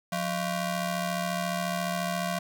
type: ring-modulated tone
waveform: sawtooth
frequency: 431.7 Hz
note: A4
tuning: 33 cents flat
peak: -21 dBFS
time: 0.12-2.39 s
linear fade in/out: 5 ms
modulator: 253 Hz
effects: none